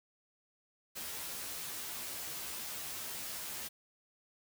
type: noise with comb filter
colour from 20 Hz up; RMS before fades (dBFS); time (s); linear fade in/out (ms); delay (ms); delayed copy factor
white; -42; 0.95-3.69; 20; 13; +0.95
effects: none